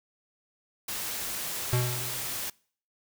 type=noise; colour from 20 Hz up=white; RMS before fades=-34 dBFS; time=0.88-2.5 s; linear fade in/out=5 ms
type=tone with exponential decay; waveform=square; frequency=123.47 Hz; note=B2; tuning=in tune; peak=-22 dBFS; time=1.73-2.42 s; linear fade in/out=0 ms; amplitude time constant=150 ms
effects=noise-tail reverb RT60 0.5 s tail -25 dB re dry